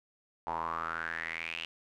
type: tone with band-pass filter sweep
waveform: square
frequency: 41.2 Hz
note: E1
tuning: in tune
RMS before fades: -37 dBFS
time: 0.47-1.65 s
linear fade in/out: 0 ms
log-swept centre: 870 to 2900 Hz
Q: 7.1
effects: none